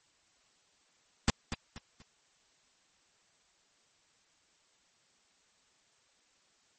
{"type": "noise with echo", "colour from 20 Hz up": "pink", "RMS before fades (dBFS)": -24, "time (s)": [1.28, 1.3], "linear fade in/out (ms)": 0, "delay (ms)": 240, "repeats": 3, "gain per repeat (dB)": -10, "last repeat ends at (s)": 2.02, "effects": ["white hiss -69 dBFS RMS until 6.78 s", "MP3 32 kbps"]}